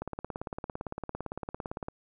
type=click train; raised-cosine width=1 ms; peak=-21 dBFS; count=34; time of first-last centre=0.02-1.884 s; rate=17.7 Hz; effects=none